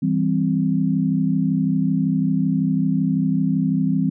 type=chord; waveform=sine; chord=C major; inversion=first; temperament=just; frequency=163.52 / 196.22 / 261.6 Hz; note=E3 / G3 / C4; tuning=-14 / +2 / 0 cents; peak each=-21 dBFS; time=0.02-4.1 s; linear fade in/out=10 ms; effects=none